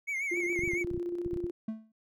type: tone with vibrato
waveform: triangle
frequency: 2194 Hz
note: C#7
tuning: 18 cents flat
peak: -29 dBFS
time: 0.07-0.84 s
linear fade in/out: 20 ms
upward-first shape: triangle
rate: 7.2 Hz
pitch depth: 99 cents each way
type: tone with tremolo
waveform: sine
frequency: 348.9 Hz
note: F4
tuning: 2 cents flat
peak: -30 dBFS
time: 0.31-1.51 s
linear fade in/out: 10 ms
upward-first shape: square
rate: 16 Hz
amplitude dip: 40%
type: clicks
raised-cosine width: 5 ms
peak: -27 dBFS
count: 12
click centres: 0.592 / 0.636 / 0.677 / 0.735 / 0.847 / 0.913 / 0.944 / 0.977 / 1.262 / 1.333 / 1.363 / 1.442 s
type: tone with exponential decay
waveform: triangle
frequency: 220 Hz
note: A3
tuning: in tune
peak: -27 dBFS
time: 1.68-1.92 s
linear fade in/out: 5 ms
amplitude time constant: 51 ms
effects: none